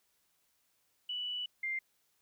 sine tone pair in turn, 2960 / 2101 Hz, F#7 / C7, 0 / +7 cents, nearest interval tritone, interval 593 cents, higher first, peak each -35 / -33 dBFS, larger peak second, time 1.09-1.46 / 1.63-1.79 s, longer first, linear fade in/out 5 ms, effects white hiss -75 dBFS RMS until 2.21 s

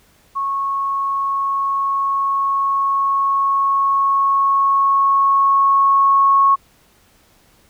sine tone with level ramp, 1100 Hz, C#6, 14 cents flat, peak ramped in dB -18 to -9 dBFS, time 0.35-6.56 s, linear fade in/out 20 ms, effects pink hiss -54 dBFS RMS until 7.69 s

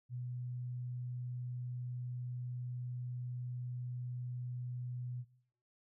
sine tone, 123.7 Hz, B2, 3 cents sharp, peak -39 dBFS, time 0.09-5.25 s, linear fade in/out 50 ms, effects noise-tail reverb RT60 0.6 s tail -18 dB re dry

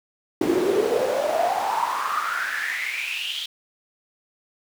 brown noise with high-pass filter sweep, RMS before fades -24 dBFS, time 0.41-3.46 s, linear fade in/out 5 ms, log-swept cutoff 310 to 3400 Hz, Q 8.8, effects none

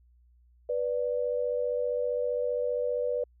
sine tone pair together, 492.1 / 587.3 Hz, B4 / D5, -6 / 0 cents, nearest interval minor third, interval 306 cents, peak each -28 / -31 dBFS, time 0.69-3.24 s, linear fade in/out 5 ms, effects added 60 Hz sine -58 dBFS peak until 3.4 s

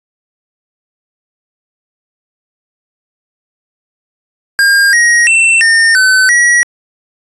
square tone with pitch steps, 1611 / 1886 / 2689 / 1821 / 1520 / 1920 Hz, G6 / A#6 / E7 / A#6 / F#6 / B6, +47 / +20 / +34 / -41 / +46 / -49 cents, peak -6 dBFS, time 4.59-6.63 s, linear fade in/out 0 ms, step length 340 ms, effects resampled to 24000 Hz

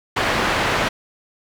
white low-pass noise, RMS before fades -20 dBFS, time 0.16-0.89 s, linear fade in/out 10 ms, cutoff 2000 Hz, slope 12 dB/octave, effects none

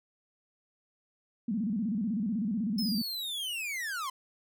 sine tone with vibrato, 213.3 Hz, G#3, 46 cents sharp, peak -28 dBFS, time 1.48-3.02 s, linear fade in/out 5 ms, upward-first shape square, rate 16 Hz, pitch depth 160 cents each way
45% pulse linear sweep, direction down, 5274 to 1000 Hz, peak -33 dBFS, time 2.78-4.1 s, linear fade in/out 5 ms
effects none

